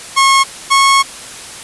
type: tone pair in turn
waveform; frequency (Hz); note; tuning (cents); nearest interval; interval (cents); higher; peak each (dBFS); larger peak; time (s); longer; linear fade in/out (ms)
sawtooth; 1087 / 1095.8; C#6 / C#6; -34 / -20; unison; 14; second; -3; neither; 0.16-0.44 / 0.7-1.03; second; 20
effects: white hiss -30 dBFS RMS until 1.63 s + resampled to 24000 Hz